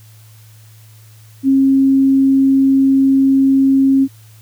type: tone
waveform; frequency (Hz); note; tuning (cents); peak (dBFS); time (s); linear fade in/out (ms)
sine; 270; C#4; -45; -8; 1.43-4.08; 50
effects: added 109 Hz sine -40 dBFS peak until 4.41 s + white hiss -49 dBFS RMS until 4.41 s